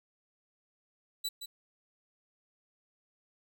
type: tone with echo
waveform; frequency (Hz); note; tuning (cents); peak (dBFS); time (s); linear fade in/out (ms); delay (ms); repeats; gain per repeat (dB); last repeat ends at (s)
sawtooth; 3951; B7; 0; -29; 1.24-1.29; 10; 170; 1; -8; 1.46
effects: none